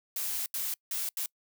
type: noise bursts at uneven times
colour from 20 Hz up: blue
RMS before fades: -33 dBFS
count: 4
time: 0.16-0.46 / 0.54-0.74 / 0.91-1.09 / 1.17-1.26 s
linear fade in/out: 2 ms
effects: noise-tail reverb RT60 0.1 s tail -26 dB re dry